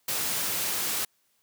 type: noise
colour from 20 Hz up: white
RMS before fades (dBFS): -29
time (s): 0.08-1.05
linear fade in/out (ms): 5
effects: white hiss -70 dBFS RMS until 1.42 s + high-pass 80 Hz 12 dB/octave